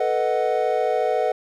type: chord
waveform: triangle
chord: B dominant seventh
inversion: third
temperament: equal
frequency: 440 / 493.9 / 622.3 / 740 Hz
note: A4 / B4 / D#5 / F#5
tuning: 0 / 0 / 0 / 0 cents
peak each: -23 / -22 / -23 / -22 dBFS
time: 0-1.32 s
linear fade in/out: 5 ms
effects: none